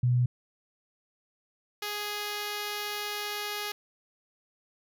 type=tone pair in turn; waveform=sine / 5% pulse; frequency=123.47 / 415.3 Hz; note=B2 / G#4; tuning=0 / 0 cents; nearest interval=octave + major sixth; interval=2100 cents; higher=second; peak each=-21 dBFS; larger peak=neither; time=0.03-0.26 / 1.82-3.72 s; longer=second; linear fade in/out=5 ms; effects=none